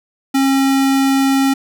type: tone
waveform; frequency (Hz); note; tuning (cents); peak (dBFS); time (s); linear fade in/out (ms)
square; 270.8; C#4; -40; -12; 0.34-1.54; 10
effects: none

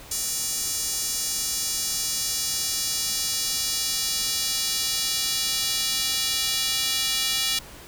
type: tone with high-pass filter sweep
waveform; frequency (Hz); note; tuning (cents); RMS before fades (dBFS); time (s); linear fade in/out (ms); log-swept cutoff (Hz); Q
square; 261.6; C4; 0; -26; 0.11-7.59; 5; 6500 to 3500; 1.5
effects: pink hiss -44 dBFS RMS until 7.87 s

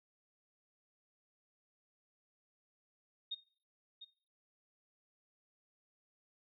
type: tone with echo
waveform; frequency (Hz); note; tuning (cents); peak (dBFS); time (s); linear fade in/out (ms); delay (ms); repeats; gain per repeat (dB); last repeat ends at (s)
sine; 3706; A#7; -11; -36; 3.31-3.35; 10; 700; 1; -11; 4.05
effects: noise-tail reverb RT60 0.4 s tail -18 dB re dry

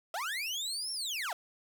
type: linear two-way sweep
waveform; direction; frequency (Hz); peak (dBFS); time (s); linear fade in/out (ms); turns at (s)
30% pulse; up then down; 614 to 5510 to 614; -31; 0.14-1.33; 2; 0.92
effects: 11-bit

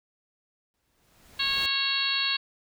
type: noise with exponential growth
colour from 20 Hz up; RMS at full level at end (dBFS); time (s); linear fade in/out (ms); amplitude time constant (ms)
pink; -39; 0.74-1.66; 0; 200
type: harmonic tone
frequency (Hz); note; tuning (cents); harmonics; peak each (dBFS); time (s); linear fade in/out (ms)
549; C#5; -17; 2 / 3 / 4 / 5 / 6 / 7 / 8; -37 / -34 / -37 / -30 / -33 / -30 / -29; 1.39-2.37; 10
effects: none

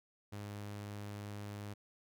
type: tone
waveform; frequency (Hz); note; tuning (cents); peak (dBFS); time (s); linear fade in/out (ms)
sawtooth; 102.8; G#2; -17; -39; 0.32-1.74; 10
effects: none

